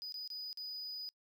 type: tone with dropouts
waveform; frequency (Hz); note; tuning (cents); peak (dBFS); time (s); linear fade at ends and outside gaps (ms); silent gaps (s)
triangle; 4964; D#8; -5; -40; 0.02-1.09; 0; 0.123-0.142 / 0.276-0.302 / 0.529-0.573
effects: noise-tail reverb RT60 0.1 s tail -25 dB re dry